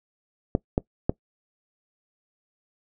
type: clicks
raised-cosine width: 2 ms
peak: -7 dBFS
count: 3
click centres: 0.551 / 0.779 / 1.095 s
effects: noise-tail reverb RT60 0.1 s tail -22 dB re dry